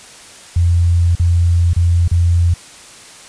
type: tone with dropouts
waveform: sine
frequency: 86.1 Hz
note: F2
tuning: 24 cents flat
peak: -9 dBFS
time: 0.56-2.54 s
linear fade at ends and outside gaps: 5 ms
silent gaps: 1.153-1.196 / 1.734-1.763 / 2.079-2.113 s
effects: white hiss -38 dBFS RMS until 3.28 s + resampled to 22050 Hz